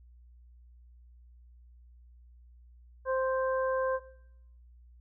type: harmonic tone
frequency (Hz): 523.3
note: C5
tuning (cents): 0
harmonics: 1 / 2 / 3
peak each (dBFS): -28 / -34 / -38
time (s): 3.05-4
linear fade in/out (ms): 50
effects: noise-tail reverb RT60 0.8 s tail -19 dB re dry + added 60 Hz sine -53 dBFS peak until 5 s